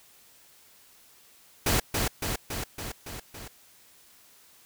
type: noise with echo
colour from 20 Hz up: pink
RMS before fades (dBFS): -24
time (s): 1.66-1.8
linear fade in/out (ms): 5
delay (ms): 280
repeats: 6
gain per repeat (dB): -3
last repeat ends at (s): 3.48
effects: white hiss -57 dBFS RMS until 4.65 s